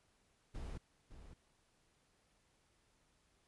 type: noise with echo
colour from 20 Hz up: brown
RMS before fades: -45 dBFS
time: 0.54-0.78 s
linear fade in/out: 10 ms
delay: 560 ms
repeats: 1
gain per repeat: -10 dB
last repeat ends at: 1.34 s
effects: pink hiss -75 dBFS RMS until 3.47 s + resampled to 24000 Hz